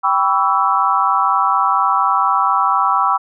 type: chord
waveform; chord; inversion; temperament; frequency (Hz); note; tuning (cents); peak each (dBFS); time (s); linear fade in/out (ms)
sine; C# half-diminished seventh; second; equal with one note detuned; 784 / 987.8 / 1132 / 1318.5; G5 / B5 / C#6 / E6; 0 / 0 / +36 / 0; -19 / -18 / -17 / -17; 0.03-3.18; 20
effects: none